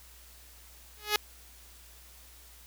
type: tone with exponential growth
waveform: 5% pulse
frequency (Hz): 420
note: G#4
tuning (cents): +19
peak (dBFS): -10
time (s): 0.97-1.16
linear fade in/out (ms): 2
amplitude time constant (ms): 40
effects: added 60 Hz sine -55 dBFS peak until 2.66 s + white hiss -55 dBFS RMS until 2.66 s